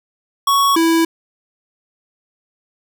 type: tone pair in turn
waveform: square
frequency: 1114 / 329.3 Hz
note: C#6 / E4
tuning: +8 / -2 cents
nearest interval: octave + major sixth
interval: 2110 cents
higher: first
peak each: -12 dBFS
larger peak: neither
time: 0.47-0.76 / 0.76-1.05 s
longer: neither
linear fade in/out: 5 ms
effects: none